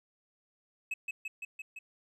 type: tone with echo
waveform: triangle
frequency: 2580 Hz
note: E7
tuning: 38 cents flat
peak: -30 dBFS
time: 0.91-0.94 s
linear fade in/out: 5 ms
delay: 170 ms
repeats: 5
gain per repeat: -2 dB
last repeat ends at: 1.79 s
effects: resampled to 32000 Hz